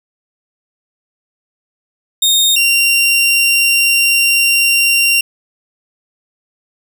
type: tone pair in turn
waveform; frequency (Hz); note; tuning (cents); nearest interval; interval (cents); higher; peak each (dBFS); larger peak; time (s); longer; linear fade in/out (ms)
sawtooth; 3690 / 2764; A#7 / F7; -18 / -19; perfect fourth; 501; first; -6; neither; 2.22-2.56 / 2.56-5.21; second; 5
effects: none